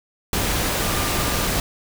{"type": "tone in noise", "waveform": "sine", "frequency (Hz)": 1197, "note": "D6", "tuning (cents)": 33, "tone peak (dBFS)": -33, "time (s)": [0.82, 1.47], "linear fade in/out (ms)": 2, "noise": "pink", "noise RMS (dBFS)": -22, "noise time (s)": [0.33, 1.6], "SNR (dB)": -14, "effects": []}